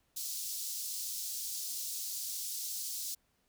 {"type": "high-pass noise", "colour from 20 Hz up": "pink", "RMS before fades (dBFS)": -39, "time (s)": [0.16, 3.15], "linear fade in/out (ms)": 10, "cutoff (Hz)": 4700, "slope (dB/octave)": 24, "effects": ["pink hiss -75 dBFS RMS until 3.48 s"]}